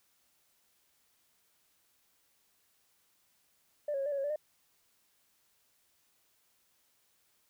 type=tone with pitch steps; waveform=sine; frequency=591 / 550 / 546 / 587 / 560 / 546 / 581 / 607 Hz; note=D5 / C#5 / C#5 / D5 / C#5 / C#5 / D5 / D#5; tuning=+11 / -14 / -26 / -1 / +18 / -26 / -19 / -43 cents; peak=-30 dBFS; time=3.88-4.36 s; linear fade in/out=5 ms; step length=60 ms; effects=tanh soft clip ceiling -27 dBFS + white hiss -72 dBFS RMS until 7.49 s